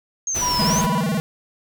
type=linear two-way sweep; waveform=sine; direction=down then up; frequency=6500 to 4978 to 6500 Hz; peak=-21 dBFS; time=0.27-0.81 s; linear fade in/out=2 ms; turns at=0.63 s
type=noise; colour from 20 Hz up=pink; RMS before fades=-28 dBFS; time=0.34-0.87 s; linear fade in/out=20 ms
type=tone with tremolo; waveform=triangle; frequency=985 Hz; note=B5; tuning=5 cents flat; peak=-19 dBFS; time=0.41-1.02 s; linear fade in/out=20 ms; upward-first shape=sine; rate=20 Hz; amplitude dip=30%
type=tone with vibrato; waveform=square; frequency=185 Hz; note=F#3; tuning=in tune; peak=-20 dBFS; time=0.59-1.2 s; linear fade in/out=0 ms; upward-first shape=square; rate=18 Hz; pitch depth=260 cents each way
effects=none